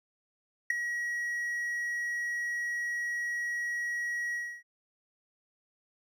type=tone with ADSR envelope; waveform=triangle; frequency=1910 Hz; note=A#6; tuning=42 cents sharp; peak=-17 dBFS; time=0.7-4.63 s; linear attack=6 ms; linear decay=4 ms; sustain=-12 dB; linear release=290 ms; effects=tanh soft clip ceiling -13 dBFS